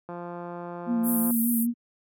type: click train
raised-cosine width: 1 ms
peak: -24 dBFS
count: 213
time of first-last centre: 0.09-1.308 s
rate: 174 Hz
type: tone with vibrato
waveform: sine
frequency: 233.1 Hz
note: A#3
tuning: in tune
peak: -22 dBFS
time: 0.86-1.74 s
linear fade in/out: 50 ms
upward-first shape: sine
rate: 5.1 Hz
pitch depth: 37 cents each way
type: band-pass noise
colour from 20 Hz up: white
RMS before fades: -30 dBFS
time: 1.03-1.67 s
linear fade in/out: 50 ms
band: 10000 to 15000 Hz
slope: 48 dB/octave
effects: high-pass 100 Hz 12 dB/octave